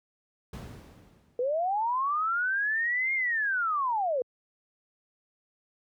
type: noise with exponential decay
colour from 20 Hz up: brown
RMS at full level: -34 dBFS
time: 0.53-1.73 s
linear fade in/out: 5 ms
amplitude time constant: 260 ms
type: linear two-way sweep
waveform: sine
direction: up then down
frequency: 473.1 to 2148 to 473.1 Hz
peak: -25 dBFS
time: 1.39-4.22 s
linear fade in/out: 2 ms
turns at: 3.14 s
effects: high-pass 80 Hz 12 dB/octave